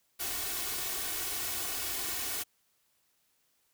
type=noise with comb filter; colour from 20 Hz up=white; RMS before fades=-35 dBFS; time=0.19-2.44 s; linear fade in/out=20 ms; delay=2.7 ms; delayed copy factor=+0.65; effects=white hiss -73 dBFS RMS until 3.73 s